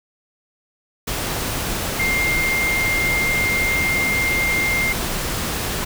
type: tone in noise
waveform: sine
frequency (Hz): 2110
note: C7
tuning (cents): +14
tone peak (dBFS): -18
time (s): 1.99-4.93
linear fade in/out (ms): 10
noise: pink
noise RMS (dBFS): -24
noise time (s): 1.07-5.85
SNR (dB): +3
effects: none